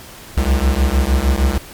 square beating tone pair, 63.5 / 70 Hz, B1 / C#2, +49 / +18 cents, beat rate 6.5 Hz, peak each -16 dBFS, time 0.37-1.58 s, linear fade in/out 5 ms, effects pink hiss -37 dBFS RMS until 1.73 s + MP3 96 kbps

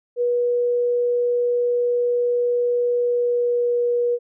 sine tone with pitch glide, 484.6 to 481.3 Hz, B4 to B4, -33 to -45 cents, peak -17 dBFS, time 0.16-4.19 s, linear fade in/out 50 ms, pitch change -12 cents, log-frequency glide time 2.98-3.82 s, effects none

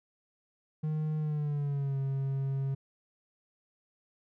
triangle tone with pitch glide, 154.4 to 135.97 Hz, D#3 to C#3, -13 to -33 cents, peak -27 dBFS, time 0.83-2.75 s, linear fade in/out 10 ms, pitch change -220 cents, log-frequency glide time 1.18-1.98 s, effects none

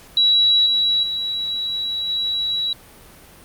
sine tone with level steps, 3902 Hz, B7, 22 cents flat, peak -12 / -15 / -21 / -19 dBFS, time 0.17-2.73 s, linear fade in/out 2 ms, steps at 0.66 / 1.03 / 2.09 s, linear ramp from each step 2 ms, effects pink hiss -45 dBFS RMS until 3.44 s + Opus 48 kbps

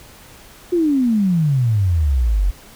sine exponential sweep, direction down, 362.9 to 43.4 Hz, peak -13 dBFS, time 0.72-2.51 s, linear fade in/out 10 ms, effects pink hiss -43 dBFS RMS until 2.75 s

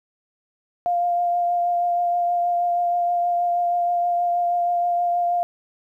sine tone with vibrato, 700 Hz, F5, 4 cents sharp, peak -18 dBFS, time 0.86-5.43 s, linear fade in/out 0 ms, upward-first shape triangle, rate 6.3 Hz, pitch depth 16 cents each way, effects 10-bit

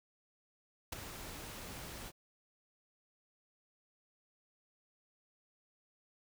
pink noise with ADSR envelope, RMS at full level -36 dBFS, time 0.92-2.12 s, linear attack 9 ms, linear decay 7 ms, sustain -11 dB, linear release 43 ms, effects none

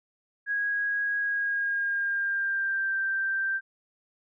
sine tone with pitch glide, 1649 to 1570 Hz, G#6 to G6, -13 to +2 cents, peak -25 dBFS, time 0.46-3.61 s, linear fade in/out 50 ms, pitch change -85 cents, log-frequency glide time 1.2-2.96 s, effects none

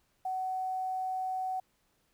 sine tone with quantisation, 750 Hz, F#5, 23 cents sharp, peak -31 dBFS, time 0.25-1.6 s, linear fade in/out 5 ms, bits 10, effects pink hiss -73 dBFS RMS until 2.13 s

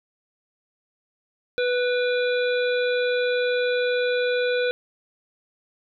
harmonic tone with a mistuned harmonic, 493.9 Hz, B4, in tune, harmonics 1 / 3 / 5 / 7 / 8, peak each -21 / -28 / -33 / -36 / -35 dBFS, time 1.58-4.71 s, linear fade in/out 0 ms, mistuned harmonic 5, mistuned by -32 cents, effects none

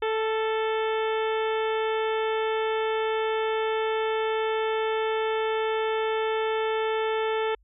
harmonic tone with a mistuned harmonic, 439.6 Hz, A4, 2 cents flat, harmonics 1 / 2 / 3 / 4 / 5 / 6 / 7 / 8, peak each -25 / -31 / -35 / -37 / -39 / -41 / -42 / -43 dBFS, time 0.02-7.55 s, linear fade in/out 5 ms, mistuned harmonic 3, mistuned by +21 cents, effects added 50 Hz sine -58 dBFS peak until 7.63 s

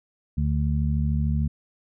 harmonic tone, 73.42 Hz, D2, in tune, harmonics 1 / 2 / 3, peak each -23 / -25 / -29 dBFS, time 0.37-1.48 s, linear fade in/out 10 ms, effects none

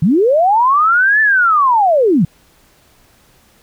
sine linear two-way sweep, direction up then down, 138.59 to 1772 to 138.59 Hz, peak -8 dBFS, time 0.02-2.25 s, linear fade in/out 5 ms, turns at 1.21 s, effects pink hiss -51 dBFS RMS until 3.62 s

